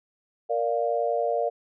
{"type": "chord", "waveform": "sine", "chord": "Bb major", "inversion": "none", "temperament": "equal", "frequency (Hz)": [466.2, 587.3, 698.5], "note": ["Bb4", "D5", "F5"], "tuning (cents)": [0, 0, 0], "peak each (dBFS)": -27, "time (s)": [0.49, 1.5], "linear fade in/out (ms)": 20, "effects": []}